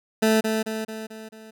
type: tone with echo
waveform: 20% pulse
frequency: 219.5 Hz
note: A3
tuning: 4 cents flat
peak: -12 dBFS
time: 0.22-0.41 s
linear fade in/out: 10 ms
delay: 220 ms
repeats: 5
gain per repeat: -5 dB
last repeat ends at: 1.51 s
effects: none